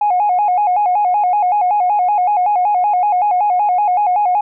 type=tone with vibrato; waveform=sine; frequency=776 Hz; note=G5; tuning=18 cents flat; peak=-10 dBFS; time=0.01-4.41 s; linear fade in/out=5 ms; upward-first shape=square; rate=5.3 Hz; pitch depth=120 cents each way; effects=tanh soft clip ceiling -7 dBFS